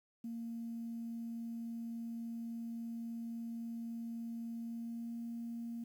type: tone with pitch glide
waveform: sine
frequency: 230.9 to 233 Hz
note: A#3 to A#3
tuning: -16 to -1 cents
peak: -39 dBFS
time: 0.24-5.84 s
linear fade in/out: 5 ms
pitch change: +15 cents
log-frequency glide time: 4.61-5.15 s
effects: tanh soft clip ceiling -35 dBFS + 11-bit